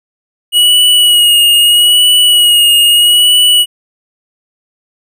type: tone with vibrato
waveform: square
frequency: 2903 Hz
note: F#7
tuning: 34 cents flat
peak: -5 dBFS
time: 0.52-3.66 s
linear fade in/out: 50 ms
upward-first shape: sine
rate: 0.78 Hz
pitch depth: 32 cents each way
effects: none